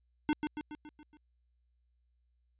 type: tone with echo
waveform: square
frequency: 301.2 Hz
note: D4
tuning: 44 cents sharp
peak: -27 dBFS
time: 0.29-0.33 s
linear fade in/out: 0 ms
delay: 140 ms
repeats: 6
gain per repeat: -5 dB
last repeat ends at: 1.17 s
effects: added 60 Hz sine -70 dBFS peak until 2.59 s + resampled to 8000 Hz